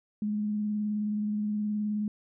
sine tone with vibrato, 210 Hz, G#3, 19 cents sharp, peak -27 dBFS, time 0.22-2.08 s, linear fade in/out 2 ms, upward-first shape triangle, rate 19 Hz, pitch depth 25 cents each way, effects none

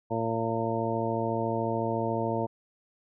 harmonic tone, 113.9 Hz, A#2, 40 cents flat, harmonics 1 / 2 / 3 / 4 / 5 / 6 / 8, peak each -34 / -34 / -34 / -34 / -34 / -34 / -34 dBFS, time 0.1-2.47 s, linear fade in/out 20 ms, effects none

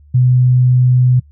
sine tone, 125.9 Hz, B2, 34 cents sharp, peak -7 dBFS, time 0.14-1.2 s, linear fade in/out 10 ms, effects noise-tail reverb RT60 0.1 s tail -25 dB re dry + added 73 Hz sine -41 dBFS peak until 1.31 s

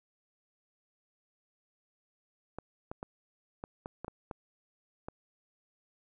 clicks, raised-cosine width 1 ms, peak -25 dBFS, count 9, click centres 2.586 / 2.915 / 3.029 / 3.639 / 3.859 / 4.046 / 4.081 / 4.312 / 5.085 s, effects none

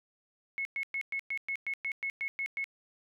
sine tone bursts, 2187 Hz, C#7, 24 cents flat, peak -31 dBFS, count 12, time 0.58-2.642 s, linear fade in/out 0 ms, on 71 ms, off 110 ms, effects none

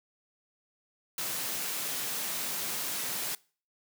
white high-pass noise, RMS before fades -34 dBFS, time 1.18-3.35 s, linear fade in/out 2 ms, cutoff 120 Hz, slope 96 dB/octave, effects noise-tail reverb RT60 0.4 s tail -23 dB re dry

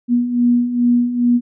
sine beating tone pair, 240 / 242.4 Hz, B3 / B3, -49 / -32 cents, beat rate 2.4 Hz, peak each -19 / -13 dBFS, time 0.08-1.41 s, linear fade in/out 50 ms, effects none

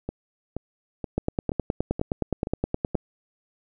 two click trains, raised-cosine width 2 ms, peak -16 / -10 dBFS, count 7 / 18, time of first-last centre 0.09-2.947 / 1.18-2.953 s, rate 2.1 / 9.59 Hz, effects none

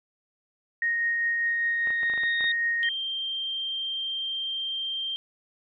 sine tone with tremolo, 1864 Hz, A#6, 1 cent flat, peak -22 dBFS, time 0.82-2.89 s, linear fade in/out 2 ms, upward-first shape triangle, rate 5 Hz, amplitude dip 25%
sine tone with exponential growth, 3705 Hz, A#7, 11 cents flat, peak -26 dBFS, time 1.46-2.52 s, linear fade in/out 5 ms, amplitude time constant 230 ms
clicks, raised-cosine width 0.5 ms, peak -25 dBFS, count 9, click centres 1.873 / 1.905 / 2.032 / 2.099 / 2.137 / 2.177 / 2.235 / 2.408 / 2.442 s
sine tone, 3164 Hz, G7, 15 cents sharp, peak -28 dBFS, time 2.83-5.16 s, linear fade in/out 0 ms
effects none

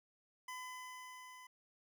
25% pulse tone with level ramp, 1010 Hz, B5, 39 cents sharp, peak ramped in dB -40 to -50 dBFS, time 0.48-1.47 s, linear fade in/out 5 ms, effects 13-bit

